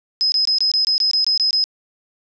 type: tone bursts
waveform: sine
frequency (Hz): 5080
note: D#8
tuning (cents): +35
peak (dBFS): -14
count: 11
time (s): 0.21-1.64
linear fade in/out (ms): 0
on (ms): 110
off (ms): 22
effects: resampled to 16000 Hz + 9-bit